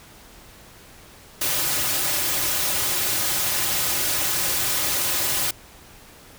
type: noise with comb filter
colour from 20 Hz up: white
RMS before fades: -23 dBFS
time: 1.41-5.51 s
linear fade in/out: 5 ms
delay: 4.4 ms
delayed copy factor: -0.65
effects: pink hiss -47 dBFS RMS until 6.38 s